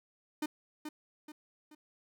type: tone with echo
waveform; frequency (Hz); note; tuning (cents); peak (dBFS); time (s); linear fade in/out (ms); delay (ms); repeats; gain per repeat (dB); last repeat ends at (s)
45% pulse; 303.6; D#4; -42; -32; 0.42-0.46; 5; 430; 3; -7; 1.75
effects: none